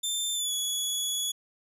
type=tone with pitch glide; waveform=20% pulse; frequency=3567 to 3384 Hz; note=A7 to G#7; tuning=+23 to +32 cents; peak=-22 dBFS; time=0.03-1.32 s; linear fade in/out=10 ms; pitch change=-91 cents; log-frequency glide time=0.34-0.52 s; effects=none